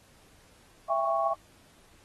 sine chord, C# diminished, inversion first, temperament just, 665.2 / 798.3 / 1108.7 Hz, E5 / G5 / C#6, +16 / +31 / 0 cents, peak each -28 / -30 / -29 dBFS, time 0.89-1.34 s, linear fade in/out 10 ms, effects pink hiss -60 dBFS RMS until 2.04 s + AAC 32 kbps

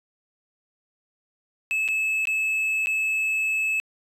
triangle tone with dropouts, 2600 Hz, E7, 24 cents flat, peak -20 dBFS, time 1.71-3.8 s, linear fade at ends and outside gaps 0 ms, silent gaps 1.879-1.886 / 2.254-2.272 / 2.86-2.87 s, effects resampled to 32000 Hz

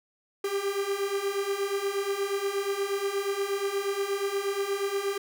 45% pulse beating tone pair, 392 / 400.4 Hz, G4 / G4, 0 / +37 cents, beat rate 8.4 Hz, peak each -32 / -29 dBFS, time 0.44-5.18 s, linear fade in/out 5 ms, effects none

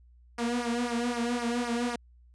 sawtooth tone with flanger, 238.9 Hz, A#3, 43 cents sharp, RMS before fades -30 dBFS, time 0.38-1.96 s, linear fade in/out 5 ms, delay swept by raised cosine 0.26 to 3.36 ms, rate 3.9 Hz, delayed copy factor -0.9, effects added 60 Hz sine -54 dBFS peak until 2.34 s + resampled to 22050 Hz

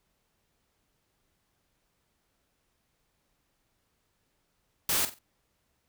white noise with echo, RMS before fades -27 dBFS, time 4.89-5.05 s, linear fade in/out 2 ms, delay 46 ms, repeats 3, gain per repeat -11 dB, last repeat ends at 5.188 s, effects pink hiss -75 dBFS RMS until 5.88 s

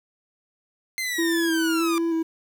sawtooth linear sweep, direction down, 2093 to 1174.7 Hz, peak -22 dBFS, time 0.98-1.98 s, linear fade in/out 0 ms
triangle tone with vibrato, 329.6 Hz, E4, in tune, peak -19 dBFS, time 1.18-2.23 s, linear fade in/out 10 ms, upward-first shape square, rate 1.6 Hz, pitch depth 21 cents each way
effects 9-bit

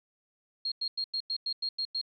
sine tone bursts, 4247 Hz, C8, 25 cents sharp, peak -29 dBFS, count 9, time 0.65-2.014 s, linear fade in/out 5 ms, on 68 ms, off 94 ms, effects none

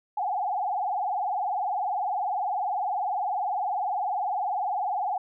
sine tone with vibrato, 781 Hz, G5, 7 cents flat, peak -25 dBFS, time 0.17-5.18 s, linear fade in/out 5 ms, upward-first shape sine, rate 20 Hz, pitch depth 160 cents each way, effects none

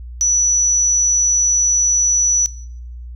sine tone, 5920 Hz, F#8, in tune, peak -12 dBFS, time 0.21-2.46 s, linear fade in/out 0 ms, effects noise-tail reverb RT60 0.7 s tail -21 dB re dry + added 60 Hz sine -29 dBFS peak until 3.15 s

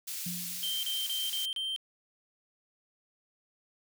white high-pass noise, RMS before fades -38 dBFS, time 0.07-1.46 s, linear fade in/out 10 ms, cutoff 3000 Hz, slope 12 dB/octave
sine tone with exponential decay, 176.2 Hz, F3, 16 cents sharp, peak -34 dBFS, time 0.26-0.86 s, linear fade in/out 5 ms, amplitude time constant 130 ms
triangle tone bursts, 3136 Hz, G7, in tune, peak -30 dBFS, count 5, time 0.63-1.762 s, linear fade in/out 0 ms, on 200 ms, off 33 ms
effects none

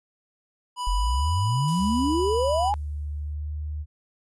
square tone, 987.8 Hz, B5, in tune, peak -28 dBFS, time 0.76-2.73 s, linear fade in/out 50 ms
sine exponential sweep, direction up, 41.38 to 852 Hz, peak -21 dBFS, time 0.87-2.74 s, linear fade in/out 0 ms
violet noise with exponential decay, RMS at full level -35 dBFS, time 1.68-3.34 s, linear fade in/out 1 ms, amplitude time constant 360 ms
sine tone with pitch glide, 73.8 to 75.31 Hz, D2 to D2, +9 to +44 cents, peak -28 dBFS, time 1.78-3.86 s, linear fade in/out 50 ms, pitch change +35 cents, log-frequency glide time 3.17-3.52 s
effects resampled to 24000 Hz

